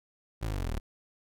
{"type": "linear sweep", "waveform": "25% pulse", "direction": "down", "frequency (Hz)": [58.5, 34], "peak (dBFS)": -27, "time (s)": [0.41, 0.8], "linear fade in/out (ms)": 20, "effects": []}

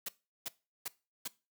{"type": "noise bursts", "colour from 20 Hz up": "white", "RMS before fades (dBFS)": -38, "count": 4, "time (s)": [0.06, 1.278], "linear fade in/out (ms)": 5, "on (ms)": 27, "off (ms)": 370, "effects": ["noise-tail reverb RT60 0.3 s tail -20 dB re dry", "high-pass 150 Hz 12 dB/octave"]}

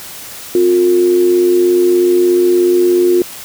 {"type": "tone with amplitude modulation", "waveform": "sine", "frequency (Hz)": 356.2, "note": "F4", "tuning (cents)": 34, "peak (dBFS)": -5, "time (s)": [0.55, 3.22], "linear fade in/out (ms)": 2, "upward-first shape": "sine", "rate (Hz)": 96.8, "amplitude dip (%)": 50, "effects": ["white hiss -30 dBFS RMS until 3.44 s"]}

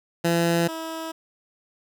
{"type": "tone pair in turn", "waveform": "15% pulse", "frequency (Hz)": [169.2, 323.9], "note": ["E3", "E4"], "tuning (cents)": [45, -30], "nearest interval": "major seventh", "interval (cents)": 1125, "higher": "second", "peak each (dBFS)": [-13, -24], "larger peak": "first", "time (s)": [[0.24, 0.68], [0.68, 1.12]], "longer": "neither", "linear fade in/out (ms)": 10, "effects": []}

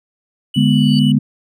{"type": "tone", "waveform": "triangle", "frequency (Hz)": 2960, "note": "F#7", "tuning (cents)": 0, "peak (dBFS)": -21, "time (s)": [0.54, 1.12], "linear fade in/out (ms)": 5}
{"type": "chord", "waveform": "sine", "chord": "G# diminished", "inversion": "second", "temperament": "equal", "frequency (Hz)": [146.83, 207.7, 246.9], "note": ["D3", "G#3", "B3"], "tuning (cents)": [0, 0, 0], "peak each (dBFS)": -14, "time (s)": [0.56, 1.19], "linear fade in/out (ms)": 10}
{"type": "tone with exponential growth", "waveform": "sine", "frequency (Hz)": 4566, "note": "D8", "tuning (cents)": -50, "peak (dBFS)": -22, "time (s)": [0.69, 0.99], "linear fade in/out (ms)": 1, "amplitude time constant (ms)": 65}
{"effects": []}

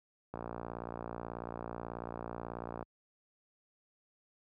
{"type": "click train", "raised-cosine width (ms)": 1, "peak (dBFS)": -26, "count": 146, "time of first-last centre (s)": [0.34, 2.827], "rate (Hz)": 58.3, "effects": ["high-pass 60 Hz 12 dB/octave"]}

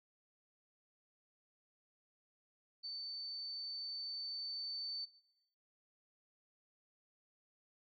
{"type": "tone with level ramp", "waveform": "sine", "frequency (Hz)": 4536, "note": "C#8", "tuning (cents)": 39, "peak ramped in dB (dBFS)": [-42, -39], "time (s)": [2.83, 5.06], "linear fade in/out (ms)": 20, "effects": ["noise-tail reverb RT60 0.9 s tail -20 dB re dry"]}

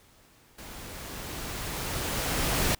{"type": "noise with level ramp", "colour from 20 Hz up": "pink", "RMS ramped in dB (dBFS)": [-44, -25], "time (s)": [0.58, 2.75], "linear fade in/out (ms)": 5, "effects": ["pink hiss -59 dBFS RMS until 2.79 s"]}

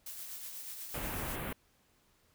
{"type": "noise with tremolo", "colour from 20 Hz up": "blue", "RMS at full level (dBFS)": -43, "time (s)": [0.06, 1.36], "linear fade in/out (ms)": 5, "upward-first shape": "sine", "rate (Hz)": 8.2, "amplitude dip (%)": 35}
{"type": "band-stop noise", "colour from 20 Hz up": "pink", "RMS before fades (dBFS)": -39, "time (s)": [0.94, 1.53], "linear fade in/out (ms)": 5, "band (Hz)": [2900, 11000], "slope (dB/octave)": 24}
{"effects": ["pink hiss -70 dBFS RMS until 2.34 s"]}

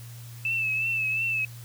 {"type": "tone with vibrato", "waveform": "sine", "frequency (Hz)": 2629, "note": "E7", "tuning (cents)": -5, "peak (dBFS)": -24, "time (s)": [0.45, 1.45], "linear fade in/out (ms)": 2, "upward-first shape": "triangle", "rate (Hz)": 2.8, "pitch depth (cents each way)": 56, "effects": ["added 118 Hz sine -40 dBFS peak until 1.64 s", "white hiss -50 dBFS RMS until 1.64 s"]}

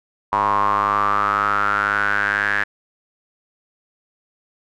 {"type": "tone with band-pass filter sweep", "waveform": "square", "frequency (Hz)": 51, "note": "G#1", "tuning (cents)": -31, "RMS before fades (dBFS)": -19, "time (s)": [0.32, 2.64], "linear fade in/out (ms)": 10, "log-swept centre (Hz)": [1000, 1700], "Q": 8.6, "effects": []}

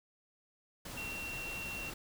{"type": "tone in noise", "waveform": "sine", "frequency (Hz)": 2733, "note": "F7", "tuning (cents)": -38, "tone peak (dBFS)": -40, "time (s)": [0.97, 1.9], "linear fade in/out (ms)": 5, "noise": "pink", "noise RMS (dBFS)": -45, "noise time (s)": [0.85, 1.94], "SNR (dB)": 2, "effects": []}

